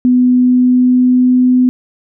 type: tone with pitch glide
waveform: sine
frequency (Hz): 249.7 to 252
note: B3 to B3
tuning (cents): +19 to +35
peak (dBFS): -6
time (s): 0.05-1.69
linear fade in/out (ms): 0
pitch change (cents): +16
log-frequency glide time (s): 0.2-1.5
effects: none